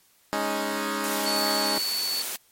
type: chord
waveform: 10% pulse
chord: Ab suspended fourth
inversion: none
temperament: equal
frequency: 207.7 / 277.2 / 311.1 Hz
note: Ab3 / Db4 / Eb4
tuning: 0 / 0 / 0 cents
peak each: -22 dBFS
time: 0.33-1.78 s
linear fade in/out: 0 ms
type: high-pass noise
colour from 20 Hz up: white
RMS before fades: -32 dBFS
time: 1.04-2.36 s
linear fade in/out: 0 ms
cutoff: 240 Hz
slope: 12 dB/octave
type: tone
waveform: sine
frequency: 4458 Hz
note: C#8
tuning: 9 cents sharp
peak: -26 dBFS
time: 1.26-2.22 s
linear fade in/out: 2 ms
effects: white hiss -61 dBFS RMS until 2.51 s + MP3 64 kbps